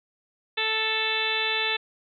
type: harmonic tone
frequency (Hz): 440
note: A4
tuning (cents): 0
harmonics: 1 / 2 / 3 / 4 / 5 / 6 / 7 / 8 / 9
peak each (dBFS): -34 / -34 / -37 / -31 / -33 / -29 / -37 / -29 / -34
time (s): 0.57-1.77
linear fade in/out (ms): 10
effects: none